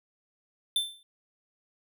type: tone with exponential decay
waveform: square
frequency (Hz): 3548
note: A7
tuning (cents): +14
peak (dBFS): -22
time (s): 0.76-1.03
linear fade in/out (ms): 2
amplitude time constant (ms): 58
effects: none